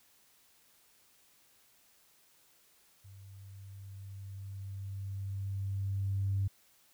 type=tone with level ramp; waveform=sine; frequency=98 Hz; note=G2; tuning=in tune; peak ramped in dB=-50 to -27 dBFS; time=3.04-6.48 s; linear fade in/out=10 ms; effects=tanh soft clip ceiling -23 dBFS + white hiss -66 dBFS RMS until 6.93 s